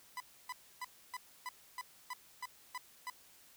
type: tone bursts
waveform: 30% pulse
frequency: 999 Hz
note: B5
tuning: 20 cents sharp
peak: -37 dBFS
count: 10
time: 0.17-3.1 s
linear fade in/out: 2 ms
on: 32 ms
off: 290 ms
effects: white hiss -62 dBFS RMS until 3.56 s